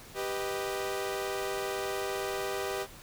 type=chord; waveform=sawtooth; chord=G augmented; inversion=none; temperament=equal; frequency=392 / 493.9 / 622.3 Hz; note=G4 / B4 / D#5; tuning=0 / 0 / 0 cents; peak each=-30 / -34 / -35 dBFS; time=0.14-2.87 s; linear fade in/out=50 ms; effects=pink hiss -50 dBFS RMS until 3.02 s